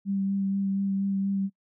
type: tone with vibrato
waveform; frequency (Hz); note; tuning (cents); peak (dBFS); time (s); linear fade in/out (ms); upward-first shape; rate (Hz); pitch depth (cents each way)
sine; 196; G3; 0; -24; 0.05-1.5; 50; sine; 4.2; 14
effects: noise-tail reverb RT60 0.1 s tail -26 dB re dry